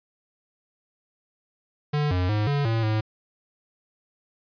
square tone with pitch steps, 148 / 90.6 / 105.8 / 143 / 113.3 / 108.6 Hz, D3 / F#2 / G#2 / D3 / A#2 / A2, +14 / -36 / +33 / -46 / -49 / -22 cents, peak -22 dBFS, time 1.93-3.01 s, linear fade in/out 10 ms, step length 180 ms, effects resampled to 11025 Hz

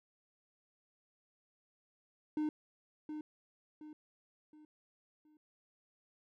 triangle tone with echo, 304.7 Hz, D#4, 36 cents flat, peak -30 dBFS, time 2.37-2.49 s, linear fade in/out 2 ms, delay 720 ms, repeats 4, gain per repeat -8 dB, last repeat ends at 5.37 s, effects none

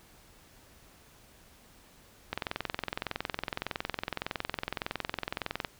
click train, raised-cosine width 0.3 ms, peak -15 dBFS, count 73, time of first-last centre 2.33-5.648 s, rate 21.7 Hz, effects pink hiss -58 dBFS RMS until 5.79 s

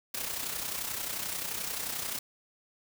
white noise with amplitude modulation, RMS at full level -33 dBFS, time 0.14-2.19 s, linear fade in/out 5 ms, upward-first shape sine, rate 31.4 Hz, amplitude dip 55%, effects none

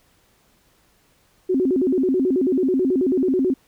sine tone with vibrato, 312.7 Hz, D#4, 9 cents sharp, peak -16 dBFS, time 1.49-3.54 s, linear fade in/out 10 ms, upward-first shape square, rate 9.2 Hz, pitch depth 290 cents each way, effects pink hiss -60 dBFS RMS until 3.67 s

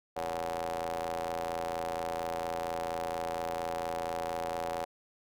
sawtooth ring-modulated tone, 84.3 Hz, E2, 39 cents sharp, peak -26 dBFS, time 0.16-4.85 s, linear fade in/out 10 ms, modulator 647 Hz, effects none

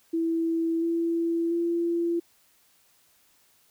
sine tone with pitch steps, 329.6 / 334.8 / 340 Hz, E4 / E4 / F4, 0 / +27 / -46 cents, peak -23 dBFS, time 0.13-2.2 s, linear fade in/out 10 ms, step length 690 ms, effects white hiss -63 dBFS RMS until 3.7 s

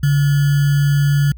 sine tone with sample-and-hold, 143.3 Hz, D3, 42 cents flat, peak -11 dBFS, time 0.03-1.32 s, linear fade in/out 5 ms, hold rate 1575 Hz, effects added 60 Hz sine -32 dBFS peak until 1.37 s

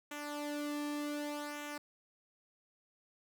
sawtooth tone with flanger, 293.7 Hz, D4, in tune, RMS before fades -40 dBFS, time 0.11-1.78 s, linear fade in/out 5 ms, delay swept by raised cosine 0.21 to 1.41 ms, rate 0.66 Hz, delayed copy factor -0.65, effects none

